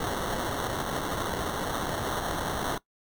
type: noise with sample-and-hold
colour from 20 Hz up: white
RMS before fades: -31 dBFS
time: 0-2.78 s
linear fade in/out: 5 ms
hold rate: 2450 Hz
effects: noise-tail reverb RT60 0.1 s tail -19 dB re dry